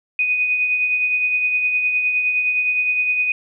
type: tone with tremolo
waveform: sine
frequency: 2489 Hz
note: D#7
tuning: in tune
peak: -14 dBFS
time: 0.19-3.32 s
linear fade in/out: 2 ms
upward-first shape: triangle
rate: 9.7 Hz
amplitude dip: 45%
effects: none